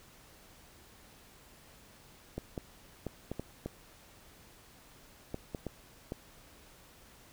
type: clicks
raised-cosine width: 2 ms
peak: -23 dBFS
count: 10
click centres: 2.38 / 2.578 / 3.067 / 3.316 / 3.396 / 3.66 / 5.344 / 5.548 / 5.667 / 6.121 s
effects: pink hiss -58 dBFS RMS until 7.32 s